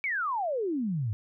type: exponential sweep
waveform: sine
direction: down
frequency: 2327 to 98 Hz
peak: -27 dBFS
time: 0.04-1.13 s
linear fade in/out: 0 ms
effects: none